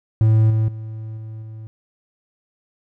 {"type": "tone with level steps", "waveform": "triangle", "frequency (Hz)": 110, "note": "A2", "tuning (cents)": 0, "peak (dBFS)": [-9, -13, -26, -28, -30], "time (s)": [0.21, 1.67], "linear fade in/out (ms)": 0, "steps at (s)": [0.5, 0.68, 1.17, 1.42], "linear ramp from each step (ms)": 5, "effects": []}